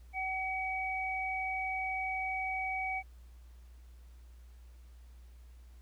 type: tone pair together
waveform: sine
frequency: 756.9 / 2268 Hz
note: F#5 / C#7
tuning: +39 / +39 cents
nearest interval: octave + perfect fifth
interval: 1900 cents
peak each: -36 / -35 dBFS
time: 0.13-3.03 s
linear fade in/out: 50 ms
effects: added 60 Hz sine -51 dBFS peak until 5.81 s + pink hiss -69 dBFS RMS until 5.81 s